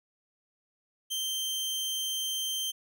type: tone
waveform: sawtooth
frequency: 3136 Hz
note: G7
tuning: in tune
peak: -27 dBFS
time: 1.1-2.72 s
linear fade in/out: 20 ms
effects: none